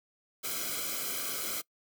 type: noise with comb filter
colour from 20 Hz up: white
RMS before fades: -35 dBFS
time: 0.43-1.62 s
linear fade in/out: 20 ms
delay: 1.1 ms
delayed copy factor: -0.95
effects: noise-tail reverb RT60 0.1 s tail -23 dB re dry